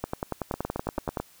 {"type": "two click trains", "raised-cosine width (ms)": 1, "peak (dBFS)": [-15, -14], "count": [7, 13], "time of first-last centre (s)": [[0.54, 1.2], [0.04, 1.172]], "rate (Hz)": [9.09, 10.6], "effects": ["white hiss -56 dBFS RMS until 1.4 s"]}